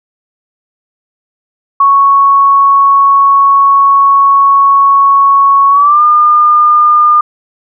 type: tone with pitch glide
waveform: sine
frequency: 1108.7 to 1209 Hz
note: C#6 to D6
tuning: 0 to +50 cents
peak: -3 dBFS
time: 1.8-7.21 s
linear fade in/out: 5 ms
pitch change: +150 cents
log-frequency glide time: 5.69-6.02 s
effects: none